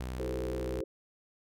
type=tone with pitch glide; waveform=sawtooth; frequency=63 to 62.56 Hz; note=B1 to B1; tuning=+35 to +23 cents; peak=-32 dBFS; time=0-0.81 s; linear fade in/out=5 ms; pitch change=-12 cents; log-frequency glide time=0.23-0.57 s
type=chord; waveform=sine; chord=A minor seventh; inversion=second; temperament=equal; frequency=329.6 / 392 / 440 / 523.3 Hz; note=E4 / G4 / A4 / C5; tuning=0 / 0 / 0 / 0 cents; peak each=-40 dBFS; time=0.19-0.84 s; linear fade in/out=5 ms
effects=none